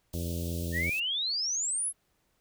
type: band-stop noise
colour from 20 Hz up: white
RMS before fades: -44 dBFS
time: 0.13-1 s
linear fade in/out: 5 ms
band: 740 to 2800 Hz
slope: 48 dB/octave
type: harmonic tone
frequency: 85 Hz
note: F2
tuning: 46 cents flat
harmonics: 1 / 2 / 3 / 4 / 5 / 6 / 7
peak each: -33 / -37 / -41 / -43 / -46 / -47 / -48 dBFS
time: 0.14-0.9 s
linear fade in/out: 0 ms
type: exponential sweep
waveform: sine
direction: up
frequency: 1786 to 11175 Hz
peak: -28 dBFS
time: 0.72-1.93 s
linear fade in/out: 50 ms
effects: pink hiss -73 dBFS RMS until 2.4 s